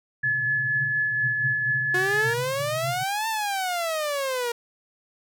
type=tone with tremolo; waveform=sine; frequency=1713 Hz; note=A6; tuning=47 cents flat; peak=-20 dBFS; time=0.23-2.34 s; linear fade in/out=10 ms; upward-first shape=triangle; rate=4.2 Hz; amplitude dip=35%
type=band-pass noise; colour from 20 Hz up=pink; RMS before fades=-36 dBFS; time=0.23-3.04 s; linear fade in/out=10 ms; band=120 to 140 Hz; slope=96 dB/octave
type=exponential two-way sweep; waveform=sawtooth; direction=up then down; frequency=358.4 to 902 to 467.4 Hz; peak=-21 dBFS; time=1.94-4.52 s; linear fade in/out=5 ms; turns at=3.28 s
effects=none